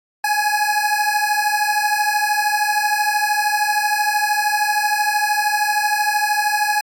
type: beating tone pair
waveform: 25% pulse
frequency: 832 / 845 Hz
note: G#5 / G#5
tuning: +3 / +30 cents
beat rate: 13 Hz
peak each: -15 / -16 dBFS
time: 0.24-6.81 s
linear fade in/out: 5 ms
effects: AAC 64 kbps